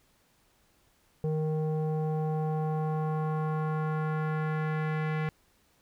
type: tone with low-pass filter sweep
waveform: square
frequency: 155.56 Hz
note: D#3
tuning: in tune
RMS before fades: -30 dBFS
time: 1.24-5.29 s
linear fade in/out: 0 ms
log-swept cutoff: 510 to 2100 Hz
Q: 2
effects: pink hiss -67 dBFS RMS until 5.81 s